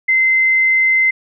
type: tone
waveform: sine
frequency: 2068 Hz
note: C7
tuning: 21 cents flat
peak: -10 dBFS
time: 0.08-1.11 s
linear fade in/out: 10 ms
effects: none